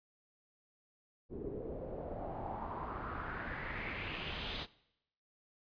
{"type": "noise with low-pass filter sweep", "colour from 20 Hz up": "pink", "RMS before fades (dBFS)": -42, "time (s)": [1.29, 4.67], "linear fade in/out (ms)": 50, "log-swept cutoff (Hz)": [350, 3900], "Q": 3.5, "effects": ["noise-tail reverb RT60 0.8 s tail -20 dB re dry", "resampled to 11025 Hz"]}